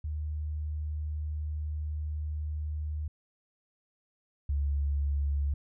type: tone pair in turn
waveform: sine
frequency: 76 / 71.1 Hz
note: D#2 / C#2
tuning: -40 / +45 cents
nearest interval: minor second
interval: 115 cents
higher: first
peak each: -31 / -26 dBFS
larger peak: second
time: 0.04-3.08 / 4.49-5.54 s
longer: first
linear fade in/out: 5 ms
effects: none